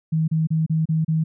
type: tone bursts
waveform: sine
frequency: 159.3 Hz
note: D#3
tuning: 41 cents sharp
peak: -17 dBFS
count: 6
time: 0.12-1.24 s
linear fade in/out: 10 ms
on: 160 ms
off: 32 ms
effects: none